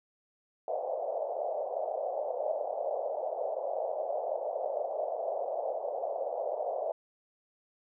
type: band-pass noise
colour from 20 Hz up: pink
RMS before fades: -34 dBFS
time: 0.68-6.92 s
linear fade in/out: 2 ms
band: 540 to 700 Hz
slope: 48 dB/octave
effects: none